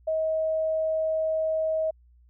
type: tone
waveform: sine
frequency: 635 Hz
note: D#5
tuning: 35 cents sharp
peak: -23 dBFS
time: 0.07-1.91 s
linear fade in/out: 10 ms
effects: added 60 Hz sine -54 dBFS peak until 2.29 s